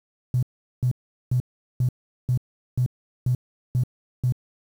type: tone bursts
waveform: triangle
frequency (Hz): 125.1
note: B2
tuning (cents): +23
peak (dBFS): -14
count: 9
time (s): 0.34-4.323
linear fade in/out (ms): 2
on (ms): 87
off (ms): 400
effects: tanh soft clip ceiling -16 dBFS + 8-bit